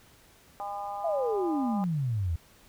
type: harmonic tone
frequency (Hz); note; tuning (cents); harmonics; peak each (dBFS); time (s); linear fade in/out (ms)
202.4; G#3; -44; 3 / 4 / 5 / 6; -43 / -34 / -42 / -43; 0.6-1.84; 0
type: exponential sweep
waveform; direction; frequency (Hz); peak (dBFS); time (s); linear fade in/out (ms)
sine; down; 695 to 77.78; -26; 1.04-2.36; 5
effects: pink hiss -58 dBFS RMS until 2.68 s